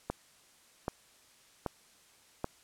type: click train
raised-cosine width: 1 ms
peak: -18 dBFS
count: 4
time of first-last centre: 0.1-2.444 s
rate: 1.28 Hz
effects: white hiss -62 dBFS RMS until 2.63 s + low-pass 10000 Hz 12 dB/octave